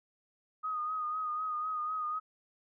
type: tone with vibrato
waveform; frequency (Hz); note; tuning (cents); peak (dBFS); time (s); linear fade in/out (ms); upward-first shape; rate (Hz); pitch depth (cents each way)
sine; 1244.5; D#6; 0; -32; 0.63-2.2; 20; sine; 4; 37
effects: none